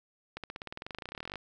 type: accelerating click train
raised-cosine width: 0.3 ms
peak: -23 dBFS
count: 27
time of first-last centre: 0.37-1.357 s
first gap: 67 ms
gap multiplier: 0.95
effects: none